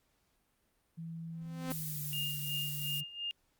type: tone with pitch glide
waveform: sine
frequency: 164.81 to 146.83 Hz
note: E3 to D3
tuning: 0 to 0 cents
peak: -40 dBFS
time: 0.97-3.04 s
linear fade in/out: 20 ms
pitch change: -200 cents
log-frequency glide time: 1.65-1.99 s
type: tone with exponential growth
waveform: sawtooth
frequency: 259.1 Hz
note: C4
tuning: 17 cents flat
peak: -30 dBFS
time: 1.3-1.72 s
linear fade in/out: 1 ms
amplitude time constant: 90 ms
type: noise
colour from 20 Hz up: violet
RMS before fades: -40 dBFS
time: 1.7-3.01 s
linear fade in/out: 10 ms
type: tone with tremolo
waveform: sine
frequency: 2821 Hz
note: F7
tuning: 17 cents sharp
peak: -34 dBFS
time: 2.13-3.31 s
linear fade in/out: 0 ms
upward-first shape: sine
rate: 2.8 Hz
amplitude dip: 80%
effects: pink hiss -75 dBFS RMS until 3.59 s + Opus 48 kbps